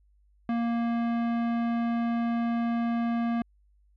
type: tone with tanh clipping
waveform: sine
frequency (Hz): 233.7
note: A#3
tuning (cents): +5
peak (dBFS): -27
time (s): 0.49-3.42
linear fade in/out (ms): 2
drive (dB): 17
effects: added 50 Hz sine -60 dBFS peak until 3.96 s